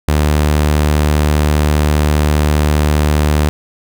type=tone; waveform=sawtooth; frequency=75 Hz; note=D2; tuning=37 cents sharp; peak=-6 dBFS; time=0.08-3.49 s; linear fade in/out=0 ms; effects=none